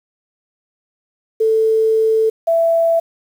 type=tone pair in turn; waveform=sine; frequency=442.4 / 664.7 Hz; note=A4 / E5; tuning=+9 / +14 cents; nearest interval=perfect fifth; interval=705 cents; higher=second; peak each=-11 dBFS; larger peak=neither; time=1.4-2.3 / 2.47-3 s; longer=first; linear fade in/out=10 ms; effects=7-bit